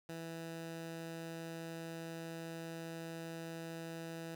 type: tone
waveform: 15% pulse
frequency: 164.81 Hz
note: E3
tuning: in tune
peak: -37 dBFS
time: 0.09-4.35 s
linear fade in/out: 2 ms
effects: none